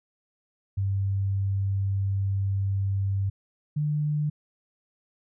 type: tone pair in turn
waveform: sine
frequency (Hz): 98 / 149.36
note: G2 / D3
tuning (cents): 0 / +30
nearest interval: perfect fifth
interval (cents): 730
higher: second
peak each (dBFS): -23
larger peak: neither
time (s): 0.77-3.3 / 3.76-4.3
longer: first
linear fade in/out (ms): 10
effects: none